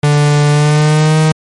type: tone with pitch glide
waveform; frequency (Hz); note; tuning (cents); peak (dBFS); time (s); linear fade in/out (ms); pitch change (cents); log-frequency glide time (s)
45% pulse; 146.83 to 156.46; D3 to D#3; 0 to +10; -7; 0.03-1.32; 5; +110; 0.5-1.18
effects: MP3 48 kbps